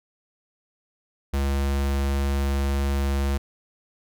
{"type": "tone", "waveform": "square", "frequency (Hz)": 69.3, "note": "C#2", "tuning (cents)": 0, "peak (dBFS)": -22, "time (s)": [1.33, 3.38], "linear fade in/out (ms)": 10, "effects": []}